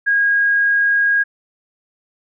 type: tone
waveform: sine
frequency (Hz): 1636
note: G#6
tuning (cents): -26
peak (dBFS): -12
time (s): 0.06-1.24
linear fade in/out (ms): 20
effects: none